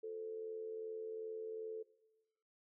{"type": "tone with amplitude modulation", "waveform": "sine", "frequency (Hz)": 440, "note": "A4", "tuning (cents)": 0, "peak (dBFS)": -39, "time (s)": [0.03, 1.83], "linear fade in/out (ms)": 10, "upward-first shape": "sine", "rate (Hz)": 82.6, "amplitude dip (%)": 55, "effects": ["noise-tail reverb RT60 1.0 s tail -19 dB re dry"]}